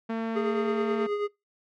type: tone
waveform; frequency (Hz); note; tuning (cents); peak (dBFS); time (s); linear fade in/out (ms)
sawtooth; 225.9; A3; +46; -24; 0.09-1.07; 10
type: tone with tremolo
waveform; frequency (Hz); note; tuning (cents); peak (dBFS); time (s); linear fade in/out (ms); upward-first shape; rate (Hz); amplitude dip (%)
square; 412.9; G#4; -10; -25; 0.35-1.28; 20; triangle; 9.3; 55
effects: noise-tail reverb RT60 0.2 s tail -23 dB re dry + low-pass 2000 Hz 12 dB/octave